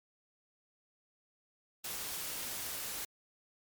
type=noise; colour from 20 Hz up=white; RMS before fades=-40 dBFS; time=1.84-3.05 s; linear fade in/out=5 ms; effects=MP3 96 kbps